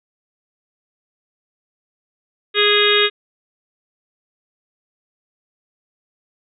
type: harmonic tone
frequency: 414.2 Hz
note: G#4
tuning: 5 cents flat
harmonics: 1 / 3 / 4 / 5 / 6 / 7 / 8 / 9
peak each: -17 / -23 / -21 / -22 / -22 / -23 / -21 / -18 dBFS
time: 2.54-3.1 s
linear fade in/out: 50 ms
effects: none